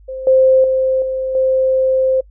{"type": "tone with level steps", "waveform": "sine", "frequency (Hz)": 523.3, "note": "C5", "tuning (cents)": 0, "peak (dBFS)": [-23, -7, -12, -17, -11], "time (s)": [0.08, 2.21], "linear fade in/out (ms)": 10, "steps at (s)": [0.27, 0.64, 1.02, 1.35], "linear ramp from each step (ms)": 2, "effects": ["noise-tail reverb RT60 0.1 s tail -26 dB re dry", "added 50 Hz sine -41 dBFS peak until 2.3 s"]}